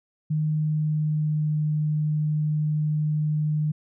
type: tone with pitch glide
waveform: sine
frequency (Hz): 153.9 to 152.13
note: D#3 to D#3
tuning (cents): -19 to -39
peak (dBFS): -21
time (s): 0.3-3.72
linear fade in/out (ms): 10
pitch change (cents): -20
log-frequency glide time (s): 0.49-1.58
effects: none